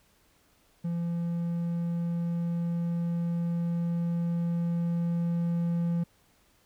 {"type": "tone with level ramp", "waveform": "triangle", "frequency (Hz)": 170.4, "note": "F3", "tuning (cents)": -42, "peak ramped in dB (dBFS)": [-26, -23], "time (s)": [0.84, 6.04], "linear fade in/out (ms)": 10, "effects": ["pink hiss -65 dBFS RMS until 6.65 s"]}